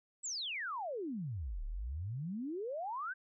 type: exponential two-way sweep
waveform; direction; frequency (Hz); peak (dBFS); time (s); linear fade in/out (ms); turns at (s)
sine; down then up; 8090 to 33.58 to 1611; -37; 0.23-3.14; 20; 1.64
effects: none